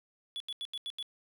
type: tone bursts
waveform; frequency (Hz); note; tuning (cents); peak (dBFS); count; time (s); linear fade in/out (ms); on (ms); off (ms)
triangle; 3416; G#7; +48; -34; 6; 0.36-1.027; 0; 42; 83
effects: none